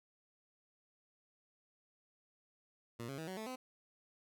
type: tone with pitch steps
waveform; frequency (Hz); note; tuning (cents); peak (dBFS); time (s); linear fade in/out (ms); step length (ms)
15% pulse; 117.4 / 137.21 / 160.37 / 187.44 / 219.1 / 256.1; A#2 / C#3 / E3 / F#3 / A3 / C4; +13 / -17 / -47 / +23 / -7 / -37; -36; 2.99-3.56; 10; 95
effects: none